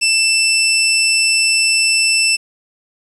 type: tone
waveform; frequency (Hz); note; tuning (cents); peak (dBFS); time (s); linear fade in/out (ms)
20% pulse; 2660; E7; +15; -7; 0.01-2.37; 20
effects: resampled to 32000 Hz + 7-bit